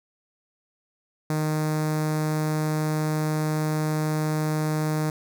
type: tone with notch filter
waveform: sawtooth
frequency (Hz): 154.4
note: D#3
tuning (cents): -13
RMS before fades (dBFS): -25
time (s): 1.3-5.1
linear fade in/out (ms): 2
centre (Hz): 3000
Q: 1.1
effects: none